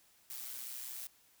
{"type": "noise with amplitude modulation", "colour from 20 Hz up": "blue", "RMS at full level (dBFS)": -42, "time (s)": [0.3, 1.07], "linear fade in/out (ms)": 2, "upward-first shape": "sine", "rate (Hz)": 125, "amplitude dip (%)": 55, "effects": ["white hiss -67 dBFS RMS until 1.4 s"]}